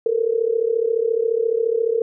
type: tone with amplitude modulation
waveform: sine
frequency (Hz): 456.7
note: A#4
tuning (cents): -36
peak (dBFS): -13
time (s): 0.06-2.02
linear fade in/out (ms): 2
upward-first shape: sine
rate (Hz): 34.4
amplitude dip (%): 85
effects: none